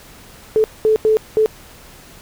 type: tone bursts at uneven times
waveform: sine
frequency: 435.3 Hz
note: A4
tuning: 19 cents flat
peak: -10 dBFS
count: 4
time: 0.56-0.64 / 0.85-0.96 / 1.05-1.17 / 1.37-1.46 s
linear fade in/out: 0 ms
effects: pink hiss -42 dBFS RMS until 2.21 s